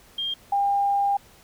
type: tone pair in turn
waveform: sine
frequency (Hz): 3207 / 801.8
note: G7 / G5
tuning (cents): +39 / +39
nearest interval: 2 octaves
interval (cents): 2400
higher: first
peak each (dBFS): -25 / -19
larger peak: second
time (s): 0.18-0.34 / 0.52-1.17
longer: second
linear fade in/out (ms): 5
effects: pink hiss -53 dBFS RMS until 1.43 s